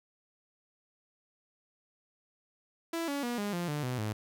sawtooth tone with pitch steps, 332.7 / 283 / 240.8 / 204.8 / 174.22 / 148.2 / 126.07 / 107.24 Hz, E4 / C#4 / B3 / G#3 / F3 / D3 / B2 / A2, +16 / +36 / -44 / -24 / -4 / +16 / +36 / -44 cents, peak -28 dBFS, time 2.93-4.13 s, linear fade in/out 5 ms, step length 150 ms, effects none

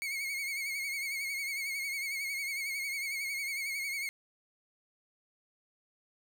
40% pulse tone with vibrato, 2200 Hz, C#7, 14 cents flat, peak -33 dBFS, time 0.02-4.09 s, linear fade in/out 0 ms, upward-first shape triangle, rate 11 Hz, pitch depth 73 cents each way, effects none

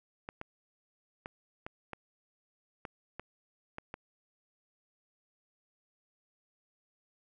clicks, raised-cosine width 0.5 ms, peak -25 dBFS, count 9, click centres 0.289 / 0.414 / 1.259 / 1.665 / 1.933 / 2.852 / 3.196 / 3.784 / 3.941 s, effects none

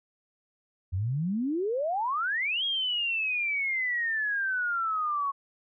sine exponential two-way sweep, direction up then down, 85.5 to 3300 to 1099 Hz, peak -26 dBFS, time 0.92-5.32 s, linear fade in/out 20 ms, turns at 2.64 s, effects none

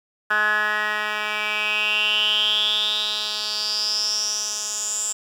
10% pulse tone with band-pass filter sweep, 211.5 Hz, G#3, 32 cents sharp, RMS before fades -23 dBFS, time 0.3-5.13 s, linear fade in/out 10 ms, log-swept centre 1600 to 7500 Hz, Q 9.1, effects 8-bit

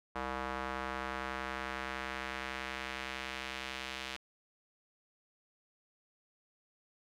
square tone with band-pass filter sweep, 65.41 Hz, C2, in tune, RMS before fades -40 dBFS, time 0.15-4.17 s, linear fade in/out 10 ms, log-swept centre 1100 to 3000 Hz, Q 1.2, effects none

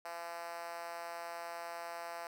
5% pulse tone with high-pass filter, 170 Hz, F3, 46 cents flat, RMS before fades -44 dBFS, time 0.05-2.27 s, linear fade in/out 2 ms, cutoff 670 Hz, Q 2.9, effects none

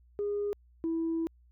sine tone pair in turn, 409.7 / 328.3 Hz, G#4 / E4, -24 / -7 cents, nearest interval major third, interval 383 cents, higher first, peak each -28 / -27 dBFS, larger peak second, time 0.19-0.53 / 0.84-1.27 s, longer second, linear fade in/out 0 ms, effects tanh soft clip ceiling -25 dBFS + added 60 Hz sine -58 dBFS peak until 1.51 s

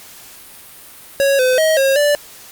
square tone with pitch steps, 553 / 510 / 633 / 541 / 585 Hz, C#5 / C5 / D#5 / C#5 / D5, -4 / -44 / +30 / -42 / -7 cents, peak -12 dBFS, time 1.2-2.15 s, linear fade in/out 0 ms, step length 190 ms, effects white hiss -39 dBFS RMS until 2.51 s + Opus 48 kbps

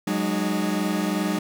40% pulse tone cluster, 185.1 / 207.8 / 306.9 Hz, F#3 / G#3 / D#4, +1 / +1 / -24 cents, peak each -26 dBFS, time 0.07-1.39 s, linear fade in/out 5 ms, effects none

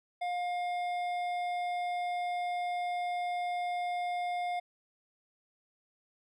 triangle tone with hard clipping, 710 Hz, F5, 28 cents sharp, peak -33 dBFS, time 0.21-4.6 s, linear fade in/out 10 ms, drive 13 dB, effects none

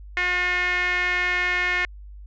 sawtooth tone with band-pass filter, 359 Hz, F4, 48 cents sharp, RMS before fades -23 dBFS, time 0.17-1.85 s, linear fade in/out 0 ms, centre 2000 Hz, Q 6.1, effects added 50 Hz sine -38 dBFS peak until 2.26 s + resampled to 16000 Hz

